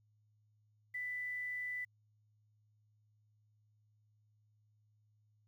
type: tone with quantisation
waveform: sine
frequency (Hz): 1988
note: B6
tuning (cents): +11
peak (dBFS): -38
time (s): 0.94-1.85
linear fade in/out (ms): 10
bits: 11
effects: added 106 Hz sine -70 dBFS peak until 5.47 s